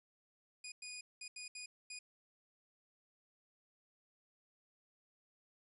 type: tone bursts at uneven times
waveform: 15% pulse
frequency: 2466 Hz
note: D#7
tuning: 16 cents flat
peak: -39 dBFS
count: 6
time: 0.64-0.72 / 0.82-1.01 / 1.21-1.28 / 1.36-1.48 / 1.55-1.66 / 1.9-1.99 s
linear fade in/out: 5 ms
effects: resampled to 24000 Hz + 13-bit